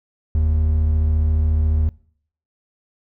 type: tone pair together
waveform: triangle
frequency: 43.61 / 77.9 Hz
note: F1 / D#2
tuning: -2 / +3 cents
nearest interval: minor seventh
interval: 1005 cents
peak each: -22 / -13 dBFS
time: 0.35-1.89 s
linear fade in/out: 0 ms
effects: noise-tail reverb RT60 0.6 s tail -23 dB re dry